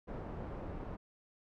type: low-pass noise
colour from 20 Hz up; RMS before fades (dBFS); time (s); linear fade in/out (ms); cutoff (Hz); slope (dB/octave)
pink; -43; 0.07-0.97; 20; 850; 12
effects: none